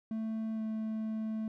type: tone with pitch glide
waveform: triangle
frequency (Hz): 221.2 to 219.2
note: A3 to A3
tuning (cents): +9 to -6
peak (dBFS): -31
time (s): 0.11-1.48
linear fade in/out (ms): 2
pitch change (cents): -15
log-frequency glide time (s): 0.55-0.61
effects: none